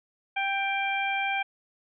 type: harmonic tone with a mistuned harmonic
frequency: 787 Hz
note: G5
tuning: 7 cents sharp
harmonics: 1 / 2 / 3 / 4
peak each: -29 / -33 / -29 / -38 dBFS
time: 0.36-1.43 s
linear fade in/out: 10 ms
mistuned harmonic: 4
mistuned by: +23 cents
effects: none